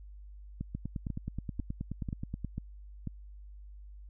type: two click trains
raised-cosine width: 5 ms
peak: -23 / -23 dBFS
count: 17 / 6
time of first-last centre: 0.75-2.447 / 0.61-3.073 s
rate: 9.43 / 2.03 Hz
effects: added 50 Hz sine -46 dBFS peak until 4.09 s